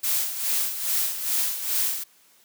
blue noise with tremolo, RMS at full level -23 dBFS, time 0.03-2.04 s, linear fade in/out 10 ms, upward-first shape sine, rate 2.4 Hz, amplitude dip 65%, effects white hiss -58 dBFS RMS until 2.44 s + high-pass 150 Hz 12 dB/octave

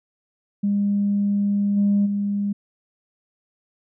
sine tone with level steps, 202.4 Hz, G#3, 44 cents flat, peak -17 / -14 / -20 dBFS, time 0.63-2.53 s, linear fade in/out 10 ms, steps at 1.76 / 2.05 s, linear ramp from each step 20 ms, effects tanh soft clip ceiling -12 dBFS

